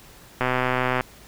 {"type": "click train", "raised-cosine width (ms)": 0.5, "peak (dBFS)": -7, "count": 77, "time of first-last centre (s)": [0.41, 1.008], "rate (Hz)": 127, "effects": ["pink hiss -48 dBFS RMS until 1.27 s"]}